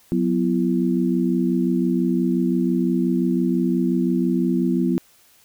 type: tone cluster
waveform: sine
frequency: 183 / 248.8 / 335.9 Hz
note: F#3 / B3 / E4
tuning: -19 / +13 / +33 cents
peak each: -21 / -21 / -23 dBFS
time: 0.12-4.98 s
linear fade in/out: 0 ms
effects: white hiss -55 dBFS RMS until 5.44 s